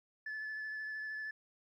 sine tone with vibrato, 1733 Hz, A6, 27 cents flat, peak -37 dBFS, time 0.26-1.31 s, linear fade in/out 5 ms, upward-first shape sine, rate 13 Hz, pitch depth 14 cents each way, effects tanh soft clip ceiling -37 dBFS + 13-bit

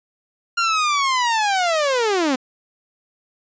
sawtooth linear sweep, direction down, 1400 to 246.9 Hz, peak -13 dBFS, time 0.57-2.36 s, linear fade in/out 10 ms, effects resampled to 16000 Hz

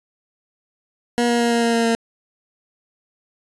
20% pulse tone with pitch steps, 239.2 / 237.5 / 235.9 / 234.3 / 232.7 / 231.1 / 229.5 Hz, A#3 / A#3 / A#3 / A#3 / A#3 / A#3 / A#3, +45 / +33 / +21 / +9 / -3 / -15 / -27 cents, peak -11 dBFS, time 1.18-1.95 s, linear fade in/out 0 ms, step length 110 ms, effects resampled to 24000 Hz

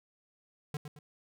square tone with echo, 148.7 Hz, D3, 22 cents sharp, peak -34 dBFS, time 0.74-0.77 s, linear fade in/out 2 ms, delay 110 ms, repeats 2, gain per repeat -8 dB, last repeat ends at 0.99 s, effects none

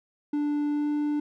triangle tone with pitch glide, 293.7 to 295.7 Hz, D4 to D4, 0 to +12 cents, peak -22 dBFS, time 0.33-1.2 s, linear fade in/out 5 ms, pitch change +12 cents, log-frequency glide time 0.71-0.89 s, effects none

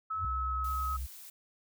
sine tone with pitch glide, 1297 to 1275.5 Hz, E6 to D#6, -28 to +43 cents, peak -32 dBFS, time 0.1-0.97 s, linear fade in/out 10 ms, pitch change -29 cents, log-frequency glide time 0.3-0.86 s
sine tone with exponential growth, 86.9 Hz, F2, 8 cents flat, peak -30 dBFS, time 0.12-0.25 s, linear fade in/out 5 ms, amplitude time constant 28 ms
sine tone with vibrato, 65.1 Hz, C2, 8 cents flat, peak -34 dBFS, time 0.24-1.07 s, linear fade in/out 20 ms, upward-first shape sine, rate 9 Hz, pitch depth 26 cents each way
blue noise, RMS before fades -49 dBFS, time 0.64-1.3 s, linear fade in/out 5 ms
effects none

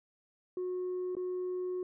sine tone with dropouts, 364.5 Hz, F#4, 26 cents flat, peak -31 dBFS, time 0.57-1.83 s, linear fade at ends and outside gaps 2 ms, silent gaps 1.152-1.167 s, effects tanh soft clip ceiling -31 dBFS

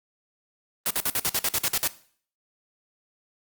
white noise bursts, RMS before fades -24 dBFS, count 11, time 0.86-1.875 s, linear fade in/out 0 ms, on 45 ms, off 52 ms, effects noise-tail reverb RT60 0.5 s tail -17 dB re dry + Opus 32 kbps

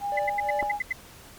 sine tone with pitch glide, 810 to 825.1 Hz, G#5 to G#5, -43 to -12 cents, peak -26 dBFS, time 0-0.8 s, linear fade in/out 50 ms, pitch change +31 cents, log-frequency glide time 0.13-0.59 s
triangle tone with tremolo, 587.3 Hz, D5, in tune, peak -25 dBFS, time 0.12-0.74 s, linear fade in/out 0 ms, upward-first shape sine, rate 2.9 Hz, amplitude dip 90%
sine tone bursts, 2027 Hz, B6, 45 cents sharp, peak -23 dBFS, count 8, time 0.17-0.927 s, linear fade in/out 5 ms, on 22 ms, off 83 ms
clicks, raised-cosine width 1 ms, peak -18 / -24 dBFS, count 2, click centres 0.627 / 0.63 s
effects pink hiss -48 dBFS RMS until 1.38 s + MP3 96 kbps

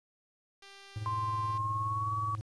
5% pulse tone, 395.2 Hz, G4, 14 cents sharp, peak -39 dBFS, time 0.62-1.58 s, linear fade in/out 5 ms
triangle tone with tremolo, 107 Hz, A2, 48 cents flat, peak -30 dBFS, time 0.96-2.41 s, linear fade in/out 0 ms, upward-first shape triangle, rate 19 Hz, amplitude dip 75%
sine tone with pitch glide, 1046.5 to 1134.6 Hz, C6 to C#6, 0 to +40 cents, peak -31 dBFS, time 1.06-2.35 s, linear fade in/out 0 ms, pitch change +140 cents, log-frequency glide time 1.44-2.14 s
effects resampled to 22050 Hz + 10-bit

